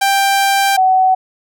sawtooth / sine tone pair in turn, 788 / 751.6 Hz, G5 / F#5, +9 / +27 cents, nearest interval minor second, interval 82 cents, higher first, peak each -7 / -8 dBFS, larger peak first, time 0.01-0.77 / 0.77-1.15 s, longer first, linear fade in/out 10 ms, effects none

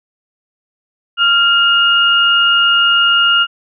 sine tone pair together, 1390.2 / 2847 Hz, F6 / F7, -8 / +33 cents, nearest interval octave, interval 1241 cents, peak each -11 dBFS, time 1.17-3.47 s, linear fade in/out 50 ms, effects none

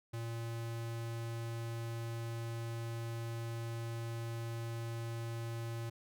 square tone, 115.6 Hz, A#2, 14 cents flat, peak -39 dBFS, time 0.13-5.9 s, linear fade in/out 10 ms, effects none

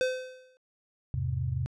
square tone with exponential decay, 512 Hz, C5, 38 cents flat, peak -23 dBFS, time 0.01-0.57 s, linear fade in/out 0 ms, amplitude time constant 120 ms
sine chord, E augmented, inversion none, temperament just, 82.41 / 103.01 / 128.76 Hz, E2 / G#2 / B#2, 0 / -14 / -27 cents, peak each -33 / -35 / -30 dBFS, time 1.14-1.66 s, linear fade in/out 0 ms
effects low-pass 6000 Hz 12 dB/octave

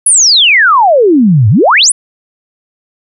sine exponential two-way sweep, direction down then up, 10680 to 98.9 to 10680 Hz, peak -3 dBFS, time 0.06-1.92 s, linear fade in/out 5 ms, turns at 1.49 s, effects none

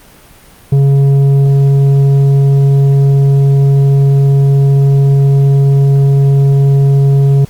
sine tone with tanh clipping, 138.59 Hz, C#3, in tune, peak -6 dBFS, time 0.72-7.45 s, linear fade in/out 5 ms, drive 7 dB, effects pink hiss -40 dBFS RMS until 7.49 s + Opus 32 kbps

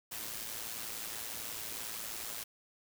white noise with amplitude modulation, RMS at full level -39 dBFS, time 0.11-2.44 s, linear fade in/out 10 ms, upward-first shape sine, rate 111 Hz, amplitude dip 55%, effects none

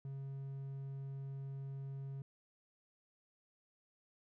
triangle tone, 136.6 Hz, C#3, 25 cents flat, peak -40 dBFS, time 0.05-2.22 s, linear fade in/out 2 ms, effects none

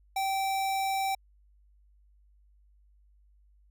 square tone, 776 Hz, G5, 18 cents flat, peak -28 dBFS, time 0.16-1.15 s, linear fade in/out 5 ms, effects added 50 Hz sine -59 dBFS peak until 3.7 s

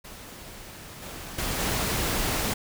pink noise with level steps, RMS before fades -43 / -39 / -29 / -27 dBFS, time 0.04-2.54 s, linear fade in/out 10 ms, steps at 1.02 / 1.38 / 1.59 s, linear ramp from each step 5 ms, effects none

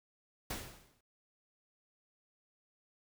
pink noise with exponential decay, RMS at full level -37 dBFS, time 0.5-1.01 s, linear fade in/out 5 ms, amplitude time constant 110 ms, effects noise-tail reverb RT60 0.1 s tail -26 dB re dry

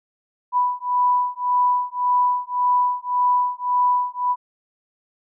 sine beating tone pair, 987.8 / 989.6 Hz, B5 / B5, 0 / +3 cents, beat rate 1.8 Hz, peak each -20 dBFS, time 0.52-4.36 s, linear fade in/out 50 ms, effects none

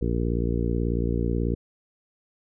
harmonic tone, 58.27 Hz, A#1, in tune, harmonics 1 / 2 / 3 / 4 / 5 / 6 / 7 / 8, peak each -26 / -29 / -31 / -32 / -33 / -34 / -34 / -35 dBFS, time 0.01-1.55 s, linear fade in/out 10 ms, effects none

